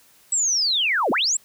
sine linear two-way sweep, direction down then up, 7902 to 195.4 to 7902 Hz, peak -18 dBFS, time 0.32-1.37 s, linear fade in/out 5 ms, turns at 1.11 s, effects white hiss -55 dBFS RMS until 1.44 s

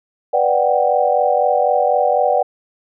sine chord, G major seventh, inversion first, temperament equal, 493.9 / 587.3 / 740 / 784 Hz, B4 / D5 / F#5 / G5, 0 / 0 / 0 / 0 cents, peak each -19 / -17 / -17 / -19 dBFS, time 0.33-2.43 s, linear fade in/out 10 ms, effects none

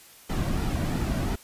brown noise with flanger, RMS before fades -27 dBFS, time 0.29-1.36 s, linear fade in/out 10 ms, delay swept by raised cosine 1.8 to 2.36 ms, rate 2.9 Hz, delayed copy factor -0.5, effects white hiss -51 dBFS RMS until 1.43 s + resampled to 32000 Hz

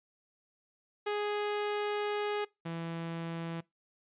sawtooth tone pair in turn, 415.3 / 166.39 Hz, G#4 / E3, 0 / +16 cents, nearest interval octave + major third, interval 1584 cents, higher first, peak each -27 / -32 dBFS, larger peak first, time 1.06-2.45 / 2.65-3.61 s, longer first, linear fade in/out 10 ms, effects noise-tail reverb RT60 0.2 s tail -23 dB re dry + resampled to 8000 Hz

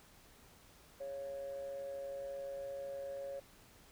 sine tone with amplitude modulation, 553 Hz, C#5, 4 cents flat, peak -37 dBFS, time 1-3.4 s, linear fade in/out 10 ms, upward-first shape sine, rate 142 Hz, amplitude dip 55%, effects tanh soft clip ceiling -36 dBFS + pink hiss -62 dBFS RMS until 3.91 s

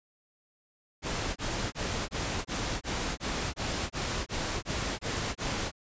pink noise bursts, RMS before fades -32 dBFS, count 13, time 1.02-5.716 s, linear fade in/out 50 ms, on 340 ms, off 23 ms, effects resampled to 16000 Hz

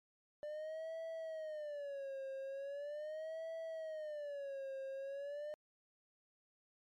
triangle tone with vibrato, 592 Hz, D5, 14 cents sharp, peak -40 dBFS, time 0.43-5.54 s, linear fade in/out 0 ms, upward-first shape sine, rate 0.4 Hz, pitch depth 170 cents each way, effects MP3 64 kbps

